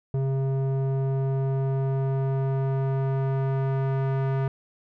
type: tone with low-pass filter sweep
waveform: square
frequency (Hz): 134.7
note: C#3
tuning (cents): -49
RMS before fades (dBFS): -25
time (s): 0.14-4.48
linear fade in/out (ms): 2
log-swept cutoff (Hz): 520 to 1400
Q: 0.83
effects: none